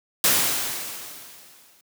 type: noise with exponential decay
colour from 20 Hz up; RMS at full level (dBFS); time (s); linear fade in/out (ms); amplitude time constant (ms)
white; -17; 0.24-1.81; 2; 340
effects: high-pass 100 Hz 12 dB/octave